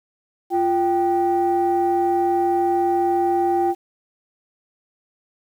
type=tone pair together; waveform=sine; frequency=348.3 / 782 Hz; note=F4 / G5; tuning=-5 / -4 cents; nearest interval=octave + major second; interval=1401 cents; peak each=-18 dBFS; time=0.5-3.75 s; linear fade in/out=50 ms; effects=tanh soft clip ceiling -11 dBFS + 8-bit